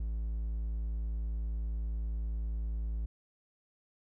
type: tone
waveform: triangle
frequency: 55 Hz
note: A1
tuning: in tune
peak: -30 dBFS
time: 0-3.06 s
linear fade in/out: 5 ms
effects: none